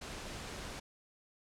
pink noise, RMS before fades -44 dBFS, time 0.01-0.8 s, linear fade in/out 10 ms, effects low-pass 8000 Hz 12 dB/octave

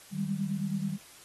sine tone cluster, 155.5 / 194.6 / 204 Hz, D#3 / G3 / G#3, -1 / -12 / -31 cents, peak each -35 / -31 / -36 dBFS, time 0.11-0.98 s, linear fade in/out 50 ms, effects white hiss -53 dBFS RMS until 1.24 s + AAC 32 kbps

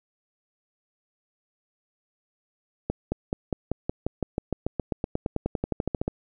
accelerating click train, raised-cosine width 2 ms, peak -12 dBFS, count 26, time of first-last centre 2.9-6.079 s, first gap 220 ms, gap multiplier 0.95, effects none

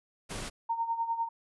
pink noise, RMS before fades -38 dBFS, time 0.29-0.5 s, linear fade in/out 20 ms
sine tone with tremolo, 920 Hz, A#5, 23 cents flat, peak -26 dBFS, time 0.69-1.29 s, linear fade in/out 10 ms, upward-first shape sine, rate 10 Hz, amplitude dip 70%
effects resampled to 24000 Hz

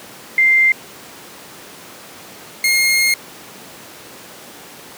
sine / sawtooth tone pair in turn, 2093 / 2139 Hz, C7 / C7, 0 / +38 cents, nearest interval unison, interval 38 cents, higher second, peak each -9 dBFS, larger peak neither, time 0.38-0.72 / 2.64-3.14 s, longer second, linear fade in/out 2 ms, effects pink hiss -37 dBFS RMS until 4.97 s + high-pass 200 Hz 12 dB/octave

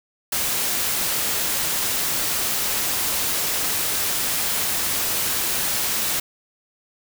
white noise, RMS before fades -23 dBFS, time 0.32-6.2 s, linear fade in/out 5 ms, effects none

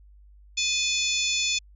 harmonic tone with a mistuned harmonic, 871 Hz, A5, 18 cents flat, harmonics 3 / 4 / 5 / 6 / 7 / 8, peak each -28 / -28 / -33 / -32 / -34 / -30 dBFS, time 0.57-1.59 s, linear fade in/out 10 ms, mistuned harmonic 3, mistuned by -77 cents, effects added 50 Hz sine -49 dBFS peak until 1.75 s

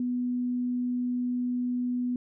sine tone, 246.9 Hz, B3, in tune, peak -26 dBFS, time 0-2.16 s, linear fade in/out 2 ms, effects none

